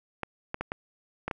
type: clicks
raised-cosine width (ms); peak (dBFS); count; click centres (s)
0.5; -16; 6; 0.233 / 0.544 / 0.61 / 0.719 / 1.28 / 1.312
effects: none